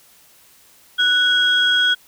sine tone pair together, 1480 / 3299 Hz, F#6 / G#7, 0 / -12 cents, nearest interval octave + major second, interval 1388 cents, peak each -15 dBFS, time 0.98-1.95 s, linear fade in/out 20 ms, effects tanh soft clip ceiling -7 dBFS + white hiss -51 dBFS RMS until 2.07 s

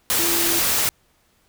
sine tone in noise, 338 Hz, E4, 43 cents sharp, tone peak -26 dBFS, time 0.19-0.59 s, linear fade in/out 0 ms, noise white, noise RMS -20 dBFS, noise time 0.1-0.89 s, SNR -9 dB, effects pink hiss -62 dBFS RMS until 1.48 s

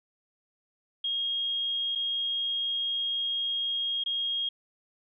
sine tone with dropouts, 3258 Hz, G#7, 34 cents flat, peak -27 dBFS, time 1.04-4.49 s, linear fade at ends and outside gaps 5 ms, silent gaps 1.952-1.956 / 4.038-4.06 s, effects none

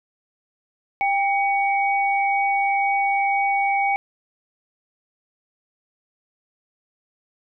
sine tone pair together, 795.1 / 2249 Hz, G5 / C#7, +24 / +24 cents, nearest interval octave + tritone, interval 1800 cents, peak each -19 / -23 dBFS, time 1.01-3.96 s, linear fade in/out 0 ms, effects none

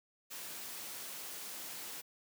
white noise, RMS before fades -45 dBFS, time 0.3-2.02 s, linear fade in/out 20 ms, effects high-pass 150 Hz 12 dB/octave

